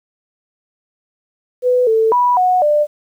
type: tone with pitch steps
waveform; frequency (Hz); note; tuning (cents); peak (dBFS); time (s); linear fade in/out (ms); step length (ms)
sine; 498.6 / 444.6 / 980 / 733 / 595; B4 / A4 / B5 / F#5 / D5; +16 / +18 / -14 / -16 / +22; -10; 1.62-2.87; 50; 250
effects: 8-bit